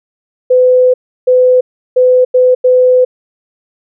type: tone bursts at uneven times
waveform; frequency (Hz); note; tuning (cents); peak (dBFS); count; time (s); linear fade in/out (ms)
sine; 505; B4; +39; -4; 5; 0.5-0.94 / 1.27-1.61 / 1.96-2.25 / 2.34-2.55 / 2.64-3.05; 10
effects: none